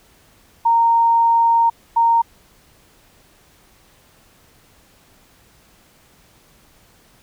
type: tone bursts at uneven times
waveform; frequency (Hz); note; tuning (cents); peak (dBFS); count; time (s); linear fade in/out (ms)
sine; 925; A#5; -14; -11; 2; 0.65-1.7 / 1.96-2.22; 10
effects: pink hiss -53 dBFS RMS until 7.22 s